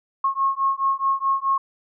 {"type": "beating tone pair", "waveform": "sine", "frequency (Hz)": [1084, 1088.7], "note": ["C#6", "C#6"], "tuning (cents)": [-39, -32], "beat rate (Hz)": 4.7, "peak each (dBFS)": -22, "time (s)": [0.24, 1.58], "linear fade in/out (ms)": 5, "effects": []}